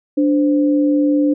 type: tone pair together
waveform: sine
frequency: 292.9 / 518 Hz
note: D4 / C5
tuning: -5 / -17 cents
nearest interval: minor seventh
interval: 988 cents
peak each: -12 / -21 dBFS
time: 0.17-1.34 s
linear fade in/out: 10 ms
effects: none